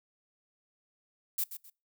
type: noise with echo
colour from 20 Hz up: violet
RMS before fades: -31 dBFS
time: 1.38-1.44 s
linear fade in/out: 5 ms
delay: 130 ms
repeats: 2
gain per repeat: -11 dB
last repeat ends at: 1.7 s
effects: noise-tail reverb RT60 0.3 s tail -24 dB re dry